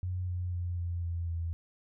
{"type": "tone with pitch steps", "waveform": "sine", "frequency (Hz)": [91, 89.49, 88, 86.54, 85.1, 83.69], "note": ["F#2", "F2", "F2", "F2", "F2", "E2"], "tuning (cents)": [-28, 43, 14, -15, -44, 27], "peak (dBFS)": -31, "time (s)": [0.03, 1.53], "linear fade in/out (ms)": 0, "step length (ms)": 250, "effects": []}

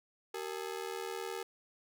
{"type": "ring-modulated tone", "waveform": "sawtooth", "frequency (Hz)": 423.2, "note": "G#4", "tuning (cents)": 33, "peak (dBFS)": -31, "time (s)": [0.34, 1.43], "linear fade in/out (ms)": 5, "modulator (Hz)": 39.8, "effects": []}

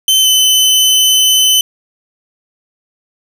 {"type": "tone with pitch glide", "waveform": "sawtooth", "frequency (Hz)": [3076, 3037], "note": ["G7", "F#7"], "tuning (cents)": [-33, 44], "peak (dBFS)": -4, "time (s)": [0.08, 1.61], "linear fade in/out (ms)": 2, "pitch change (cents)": -23, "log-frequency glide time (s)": [0.21, 0.27], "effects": []}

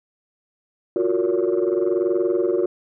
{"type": "chord", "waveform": "sine", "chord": "Gb major seventh", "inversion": "third", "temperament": "equal with one note detuned", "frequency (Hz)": [349.2, 370, 466.2, 569], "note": ["F4", "Gb4", "Bb4", "Db5"], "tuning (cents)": [0, 0, 0, 45], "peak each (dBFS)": [-21, -20, -24, -26], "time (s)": [0.96, 2.66], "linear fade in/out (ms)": 2, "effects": ["tanh soft clip ceiling -12 dBFS"]}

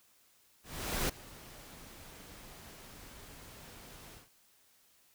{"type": "noise with ADSR envelope", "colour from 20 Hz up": "pink", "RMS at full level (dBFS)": -32, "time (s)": [0.63, 4.29], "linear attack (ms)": 460, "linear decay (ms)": 8, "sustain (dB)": -20, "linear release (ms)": 150, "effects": ["white hiss -67 dBFS RMS until 5.14 s"]}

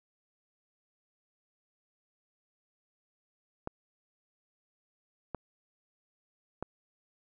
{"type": "clicks", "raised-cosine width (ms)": 1, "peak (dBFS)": -21, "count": 3, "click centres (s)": [3.674, 5.347, 6.626], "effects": []}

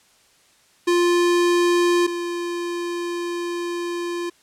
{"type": "tone pair in turn", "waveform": "square", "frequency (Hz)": [349.2, 346.8], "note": ["F4", "F4"], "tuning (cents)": [0, -12], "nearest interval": "unison", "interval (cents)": 12, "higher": "first", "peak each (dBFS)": [-16, -25], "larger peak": "first", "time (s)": [[0.87, 2.07], [2.07, 4.3]], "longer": "second", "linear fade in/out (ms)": 10, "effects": ["white hiss -57 dBFS RMS until 4.42 s", "low-pass 9000 Hz 12 dB/octave"]}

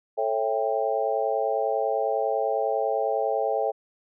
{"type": "chord", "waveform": "sine", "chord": "A dominant seventh", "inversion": "none", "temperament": "just", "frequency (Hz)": [440, 550, 660, 792], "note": ["A4", "C#5", "E5", "G5"], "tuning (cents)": [0, -14, 2, 18], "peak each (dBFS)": -28, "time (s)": [0.17, 3.72], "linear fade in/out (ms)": 20, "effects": []}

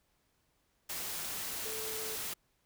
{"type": "tone in noise", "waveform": "sine", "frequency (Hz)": 439, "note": "A4", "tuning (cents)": -4, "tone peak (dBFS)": -43, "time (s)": [1.65, 2.16], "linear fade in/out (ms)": 10, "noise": "white", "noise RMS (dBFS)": -39, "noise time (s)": [0.89, 2.34], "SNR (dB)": -7, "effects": ["pink hiss -75 dBFS RMS until 2.65 s"]}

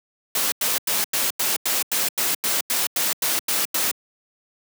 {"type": "noise bursts", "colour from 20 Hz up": "white", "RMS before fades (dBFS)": -22, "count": 14, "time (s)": [0.35, 3.913], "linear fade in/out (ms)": 2, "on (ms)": 170, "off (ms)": 91, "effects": ["high-pass 200 Hz 12 dB/octave"]}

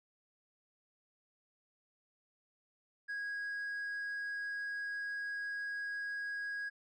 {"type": "tone with hard clipping", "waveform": "triangle", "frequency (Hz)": 1649, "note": "G#6", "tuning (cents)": -13, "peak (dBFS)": -36, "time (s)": [3.08, 6.7], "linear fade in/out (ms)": 20, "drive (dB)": 1, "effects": []}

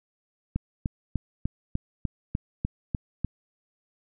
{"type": "click train", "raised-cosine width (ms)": 5, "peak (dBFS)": -14, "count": 10, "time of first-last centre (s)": [0.56, 3.247], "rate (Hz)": 3.35, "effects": []}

